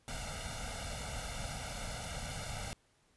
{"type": "noise with comb filter", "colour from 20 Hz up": "pink", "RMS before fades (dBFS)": -41, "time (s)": [0.08, 2.73], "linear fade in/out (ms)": 0, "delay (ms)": 1.4, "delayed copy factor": 0.9, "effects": ["pink hiss -71 dBFS RMS until 3.16 s", "resampled to 24000 Hz"]}